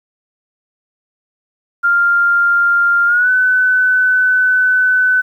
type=tone with pitch glide; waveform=sine; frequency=1396.9 to 1505.8 Hz; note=F6 to F#6; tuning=0 to +30 cents; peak=-9 dBFS; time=1.83-5.22 s; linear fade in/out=20 ms; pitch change=+130 cents; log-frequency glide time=3.06-3.3 s; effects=8-bit